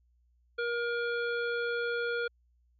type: harmonic tone with a mistuned harmonic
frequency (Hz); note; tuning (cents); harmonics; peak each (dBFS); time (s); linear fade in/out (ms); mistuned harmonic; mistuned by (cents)
473.7; A#4; +28; 1 / 3 / 5 / 7 / 9; -32 / -33 / -45 / -45 / -50; 0.58-2.28; 10; 7; +27
effects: added 60 Hz sine -65 dBFS peak until 2.79 s